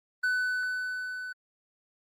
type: tone with level ramp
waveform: triangle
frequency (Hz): 1500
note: F#6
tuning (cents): +23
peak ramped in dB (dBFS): -22 to -34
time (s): 0.23-1.33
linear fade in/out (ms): 10
effects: Opus 24 kbps